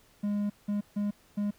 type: tone bursts at uneven times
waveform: triangle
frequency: 205.4 Hz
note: G#3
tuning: 19 cents flat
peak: -25 dBFS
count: 4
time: 0.23-0.5 / 0.68-0.81 / 0.96-1.11 / 1.37-1.51 s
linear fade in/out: 10 ms
effects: pink hiss -62 dBFS RMS until 1.58 s